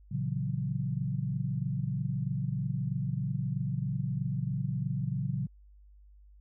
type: chord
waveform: sine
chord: F# dominant seventh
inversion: first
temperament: just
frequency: 115.62 / 138.75 / 166.5 / 185 Hz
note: A#2 / C#3 / E3 / F#3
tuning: -14 / +2 / +18 / 0 cents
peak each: -35 / -32 / -38 / -37 dBFS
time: 0.11-5.47 s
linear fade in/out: 10 ms
effects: added 50 Hz sine -53 dBFS peak until 6.4 s